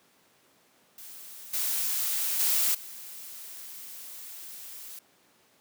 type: noise with level steps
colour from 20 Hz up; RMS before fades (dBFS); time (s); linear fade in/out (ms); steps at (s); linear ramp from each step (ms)
blue; -45 / -29 / -25 / -43; 0.98-4.99; 2; 1.53 / 2.39 / 2.74; 10
effects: pink hiss -63 dBFS RMS until 5.6 s + high-pass 200 Hz 12 dB/octave